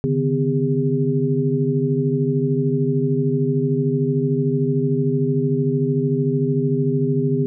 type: tone cluster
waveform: sine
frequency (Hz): 139.2 / 152.5 / 253 / 403.8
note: C#3 / D#3 / B3 / G#4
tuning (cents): +8 / -34 / +42 / -49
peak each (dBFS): -22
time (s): 0.04-7.46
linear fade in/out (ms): 0
effects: none